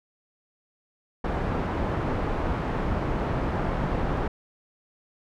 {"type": "low-pass noise", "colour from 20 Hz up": "pink", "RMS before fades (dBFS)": -27, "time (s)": [1.24, 4.28], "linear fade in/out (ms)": 5, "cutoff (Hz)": 1200, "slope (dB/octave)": 12, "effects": []}